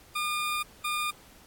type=tone pair in turn; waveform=20% pulse; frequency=1211 / 1211 Hz; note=D#6 / D#6; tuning=-47 / -47 cents; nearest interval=unison; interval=0 cents; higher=neither; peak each=-23 dBFS; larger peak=neither; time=0.15-0.63 / 0.84-1.11 s; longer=first; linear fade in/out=10 ms; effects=pink hiss -55 dBFS RMS until 1.46 s + AAC 64 kbps